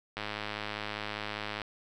click train, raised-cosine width 0.3 ms, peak -19 dBFS, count 153, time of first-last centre 0.17-1.618 s, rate 105 Hz, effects none

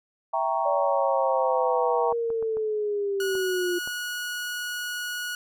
sine chord, E diminished seventh, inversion none, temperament equal, 659.3 / 784 / 932.3 / 1108.7 Hz, E5 / G5 / Bb5 / Db6, 0 / 0 / 0 / 0 cents, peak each -28 / -28 / -27 / -31 dBFS, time 0.33-2.13 s, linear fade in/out 10 ms
sine linear sweep, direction down, 579 to 349.2 Hz, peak -24 dBFS, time 0.65-3.79 s, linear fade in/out 10 ms
clicks, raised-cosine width 1 ms, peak -27 dBFS, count 6, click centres 2.125 / 2.303 / 2.426 / 2.57 / 3.353 / 3.875 s
sawtooth tone, 1457 Hz, F#6, 27 cents flat, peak -26 dBFS, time 3.2-5.35 s, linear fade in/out 2 ms
effects none

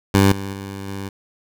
15% pulse tone with level steps, 98.2 Hz, G2, 4 cents sharp, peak -5 / -20 / -23 / -21 dBFS, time 0.14-1.09 s, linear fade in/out 5 ms, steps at 0.32 / 0.53 / 0.88 s, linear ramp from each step 2 ms, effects none

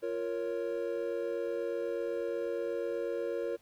triangle chord, Bb minor, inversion second, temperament equal, 349.2 / 466.2 / 554.4 Hz, F4 / Bb4 / Db5, 0 / 0 / 0 cents, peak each -36 / -33 / -35 dBFS, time 0.02-3.57 s, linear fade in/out 20 ms, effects pink hiss -66 dBFS RMS until 3.61 s

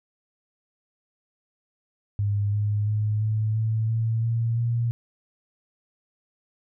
sine tone with pitch steps, 102.1 / 104.19 / 106.31 / 108.48 / 110.7 / 112.96 / 115.27 / 117.62 Hz, G#2 / G#2 / G#2 / A2 / A2 / A2 / A#2 / A#2, -29 / +6 / +41 / -24 / +11 / +46 / -19 / +16 cents, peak -21 dBFS, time 2.19-4.91 s, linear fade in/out 0 ms, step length 340 ms, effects none

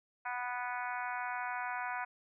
harmonic tone, 246.5 Hz, B3, 3 cents flat, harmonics 3 / 4 / 5 / 6 / 7 / 8 / 9 / 10, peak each -41 / -40 / -47 / -41 / -47 / -50 / -48 / -51 dBFS, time 0.25-2.05 s, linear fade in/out 10 ms, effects none

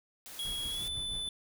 white noise, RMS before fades -47 dBFS, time 0.26-0.88 s, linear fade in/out 0 ms
square tone with pitch glide, 3322 to 3505 Hz, G#7 to A7, 0 to -7 cents, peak -35 dBFS, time 0.39-1.29 s, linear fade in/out 2 ms, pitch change +93 cents, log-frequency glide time 0.7-0.87 s
brown noise with tremolo, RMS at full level -43 dBFS, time 0.45-1.28 s, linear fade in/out 0 ms, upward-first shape triangle, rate 6 Hz, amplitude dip 60%
effects none

